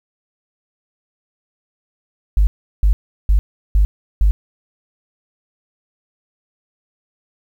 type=tone bursts; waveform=sine; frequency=50.3 Hz; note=G1; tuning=45 cents sharp; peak=-8 dBFS; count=5; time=2.37-4.31 s; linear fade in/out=0 ms; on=100 ms; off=360 ms; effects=tanh soft clip ceiling -5 dBFS + 8-bit